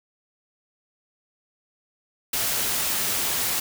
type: noise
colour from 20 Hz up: white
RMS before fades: -25 dBFS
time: 2.33-3.6 s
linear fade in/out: 5 ms
effects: none